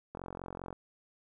click train, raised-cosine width 1 ms, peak -27 dBFS, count 27, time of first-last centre 0.15-0.728 s, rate 45 Hz, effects 11-bit

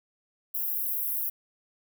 pink high-pass noise, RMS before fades -30 dBFS, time 0.54-1.3 s, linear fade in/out 10 ms, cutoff 12000 Hz, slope 48 dB/octave, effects none

